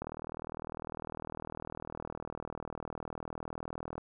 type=click train; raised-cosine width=1 ms; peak=-25 dBFS; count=159; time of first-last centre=0.02-3.98 s; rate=39.9 Hz; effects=none